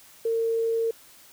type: tone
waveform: sine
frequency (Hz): 455.5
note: A#4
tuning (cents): -40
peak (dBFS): -22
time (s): 0.25-0.91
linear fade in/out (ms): 5
effects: white hiss -52 dBFS RMS until 1.32 s